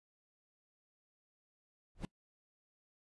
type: noise with exponential growth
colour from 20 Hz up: brown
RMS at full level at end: -31 dBFS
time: 1.95-2.05 s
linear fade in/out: 0 ms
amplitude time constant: 20 ms
effects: noise-tail reverb RT60 0.1 s tail -25 dB re dry + resampled to 24000 Hz